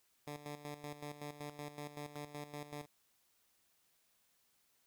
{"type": "tone with tremolo", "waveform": "10% pulse", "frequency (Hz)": 146.83, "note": "D3", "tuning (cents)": 0, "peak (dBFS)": -35, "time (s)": [0.27, 2.86], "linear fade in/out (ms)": 5, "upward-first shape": "square", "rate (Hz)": 5.3, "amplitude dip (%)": 70, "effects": ["white hiss -75 dBFS RMS until 4.86 s"]}